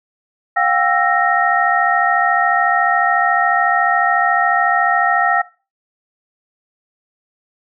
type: tone cluster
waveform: sine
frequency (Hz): 711 / 785 / 1330 / 1863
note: F5 / G5 / E6 / A#6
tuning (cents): +31 / +2 / +15 / -2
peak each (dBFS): -18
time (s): 0.56-5.42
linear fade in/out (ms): 10
effects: noise-tail reverb RT60 0.3 s tail -18 dB re dry